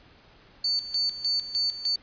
sine tone with tremolo, 4500 Hz, C#8, 25 cents sharp, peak -22 dBFS, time 0.64-1.96 s, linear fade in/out 5 ms, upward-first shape square, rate 3.3 Hz, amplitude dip 75%, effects pink hiss -55 dBFS RMS until 2.02 s + resampled to 11025 Hz

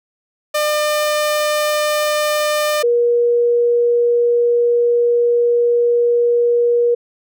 sawtooth / sine tone pair in turn, 601 / 477 Hz, D5 / A#4, +40 / +40 cents, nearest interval major third, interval 400 cents, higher first, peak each -11 dBFS, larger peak neither, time 0.54-2.83 / 2.83-6.95 s, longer second, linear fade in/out 10 ms, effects none

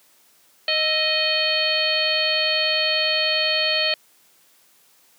harmonic tone with a mistuned harmonic, 622.3 Hz, D#5, in tune, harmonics 1 / 2 / 3 / 4 / 5 / 6 / 7, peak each -26 / -35 / -28 / -25 / -24 / -33 / -23 dBFS, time 0.68-3.94 s, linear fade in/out 2 ms, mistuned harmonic 2, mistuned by +100 cents, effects white hiss -57 dBFS RMS until 5.18 s + high-pass 150 Hz 12 dB/octave

